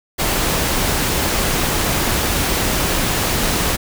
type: noise with amplitude modulation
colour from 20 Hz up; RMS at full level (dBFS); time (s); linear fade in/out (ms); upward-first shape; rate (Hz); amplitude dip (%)
pink; -17; 0.18-3.77; 20; sine; 256; 25
effects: none